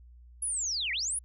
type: linear two-way sweep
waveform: sine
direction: down then up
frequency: 10720 to 1843 to 10720 Hz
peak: -29 dBFS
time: 0.42-1.19 s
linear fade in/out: 5 ms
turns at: 0.92 s
effects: added 60 Hz sine -50 dBFS peak until 1.24 s